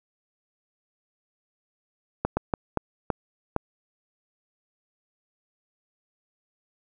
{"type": "slowing click train", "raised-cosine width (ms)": 1, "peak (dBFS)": -9, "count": 6, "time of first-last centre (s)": [2.25, 3.563], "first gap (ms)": 120, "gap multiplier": 1.4, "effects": []}